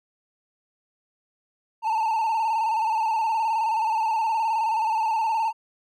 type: tone with vibrato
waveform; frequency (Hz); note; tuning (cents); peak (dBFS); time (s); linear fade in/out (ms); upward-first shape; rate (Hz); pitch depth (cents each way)
triangle; 888; A5; +16; -19; 1.82-5.53; 50; square; 19; 51
effects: none